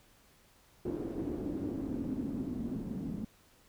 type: noise with low-pass filter sweep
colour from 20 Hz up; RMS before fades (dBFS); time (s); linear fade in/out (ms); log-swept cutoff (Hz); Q
white; -37; 0.85-3.25; 5; 340 to 220; 3.9
effects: pink hiss -64 dBFS RMS until 3.68 s